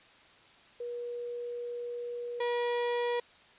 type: tone pair in turn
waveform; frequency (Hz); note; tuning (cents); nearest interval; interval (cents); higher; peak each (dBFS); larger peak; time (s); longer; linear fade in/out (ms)
sine / 35% pulse; 480.9 / 480.9; B4 / B4; -46 / -46; unison; 0; neither; -35 / -27; second; 0.8-2.4 / 2.4-3.2; first; 5
effects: white hiss -58 dBFS RMS until 3.58 s + resampled to 8000 Hz